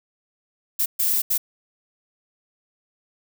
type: noise bursts at uneven times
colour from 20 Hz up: violet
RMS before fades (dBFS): -21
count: 3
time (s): 0.79-0.86 / 0.99-1.22 / 1.3-1.38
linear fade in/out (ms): 10
effects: none